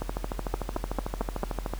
two click trains, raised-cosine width 1 ms, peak -14 / -16 dBFS, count 5 / 24, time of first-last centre 0.54-1.433 / 0.02-1.736 s, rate 4.48 / 13.4 Hz, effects added 43 Hz sine -33 dBFS peak until 1.79 s + pink hiss -47 dBFS RMS until 1.79 s

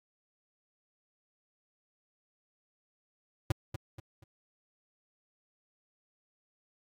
square tone with echo, 110.6 Hz, A2, 9 cents sharp, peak -25 dBFS, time 3.5-3.52 s, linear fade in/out 5 ms, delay 240 ms, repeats 3, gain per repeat -9 dB, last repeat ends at 4.24 s, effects AAC 64 kbps

